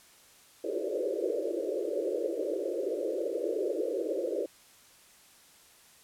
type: band-pass noise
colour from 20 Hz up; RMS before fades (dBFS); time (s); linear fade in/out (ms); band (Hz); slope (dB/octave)
white; -32; 0.64-4.46; 5; 320 to 580; 96
effects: white hiss -58 dBFS RMS until 6.03 s + low-pass 12000 Hz 12 dB/octave